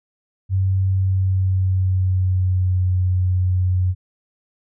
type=tone with pitch glide; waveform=sine; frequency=95.2 to 91.64 Hz; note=F#2 to F#2; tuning=+50 to -16 cents; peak=-15 dBFS; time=0.49-3.95 s; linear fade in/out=50 ms; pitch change=-66 cents; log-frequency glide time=0.91-2.86 s; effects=none